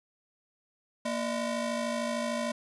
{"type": "ring-modulated tone", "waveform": "30% pulse", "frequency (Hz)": 415.3, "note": "G#4", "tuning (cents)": 0, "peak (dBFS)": -24, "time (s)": [1.05, 2.52], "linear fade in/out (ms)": 5, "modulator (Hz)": 181, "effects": ["resampled to 24000 Hz", "11-bit"]}